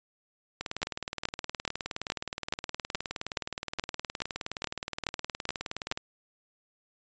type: two click trains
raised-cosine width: 0.2 ms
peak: -11 / -16 dBFS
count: 13 / 104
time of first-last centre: 0.83-5.915 / 0.61-5.975 s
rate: 2.36 / 19.2 Hz
effects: resampled to 16000 Hz